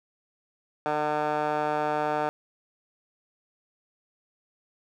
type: tone with band-pass filter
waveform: 15% pulse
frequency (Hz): 150.6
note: D3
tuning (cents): +44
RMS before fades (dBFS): -27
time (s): 0.86-2.29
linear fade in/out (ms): 0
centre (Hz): 910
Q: 4.4
effects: none